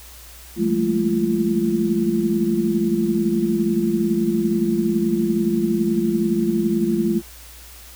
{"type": "tone cluster", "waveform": "sine", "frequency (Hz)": [170.5, 199.8, 217.5, 229.3, 342.6], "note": ["F3", "G3", "A3", "A#3", "F4"], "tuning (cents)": [-41, 33, -20, -28, -33], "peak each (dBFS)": [-28, -24, -21, -28, -21], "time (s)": [0.56, 7.22], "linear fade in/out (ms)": 50, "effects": ["added 60 Hz sine -43 dBFS peak until 7.95 s", "white hiss -43 dBFS RMS until 7.95 s"]}